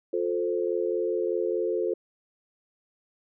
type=chord; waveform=sine; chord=F major; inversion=none; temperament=equal with one note detuned; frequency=355.1 / 440 / 523.3 Hz; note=F4 / A4 / C5; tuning=+29 / 0 / 0 cents; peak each=-28 / -28 / -31 dBFS; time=0.13-1.94 s; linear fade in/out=5 ms; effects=none